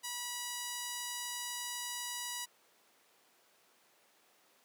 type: tone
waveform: 5% pulse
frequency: 972 Hz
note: B5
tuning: 28 cents flat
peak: -26 dBFS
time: 0.03-2.46 s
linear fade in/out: 20 ms
effects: pink hiss -67 dBFS RMS until 4.64 s + high-pass 400 Hz 12 dB/octave